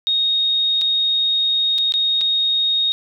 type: tone with dropouts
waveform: sine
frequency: 3729 Hz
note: A#7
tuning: in tune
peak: -15 dBFS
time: 0.07-2.92 s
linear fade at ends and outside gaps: 0 ms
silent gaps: 0.813-0.817 / 1.781-1.785 / 1.922-1.939 / 2.21-2.214 s
effects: none